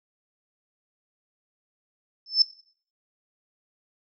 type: tone with exponential growth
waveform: sine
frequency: 5274 Hz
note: E8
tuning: in tune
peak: -11 dBFS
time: 2.26-2.42 s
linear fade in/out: 2 ms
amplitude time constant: 34 ms
effects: noise-tail reverb RT60 0.5 s tail -17 dB re dry